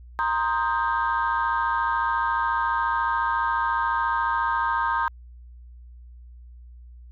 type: chord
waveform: sine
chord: C minor seventh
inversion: third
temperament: equal with one note detuned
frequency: 932.3 / 1046.5 / 1244.5 / 1579.8 Hz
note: Bb5 / C6 / Eb6 / G6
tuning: 0 / 0 / 0 / +13 cents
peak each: -24 / -27 / -27 / -27 dBFS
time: 0.19-5.08 s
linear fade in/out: 0 ms
effects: tanh soft clip ceiling -14 dBFS + added 60 Hz sine -42 dBFS peak until 7.11 s